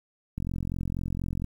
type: click train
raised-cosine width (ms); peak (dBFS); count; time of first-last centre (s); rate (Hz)
5; -19; 48; 0.38-1.443; 44.2
effects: 9-bit